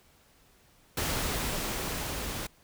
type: noise with level ramp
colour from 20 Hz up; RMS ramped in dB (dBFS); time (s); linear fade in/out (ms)
pink; -30 to -36; 0.97-2.47; 5
effects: pink hiss -62 dBFS RMS until 2.63 s